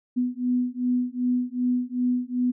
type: beating tone pair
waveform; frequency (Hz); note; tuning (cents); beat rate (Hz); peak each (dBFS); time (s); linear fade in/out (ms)
sine; 246.9 / 249.5; B3 / B3; 0 / +18; 2.6; -25; 0.16-2.52; 20
effects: none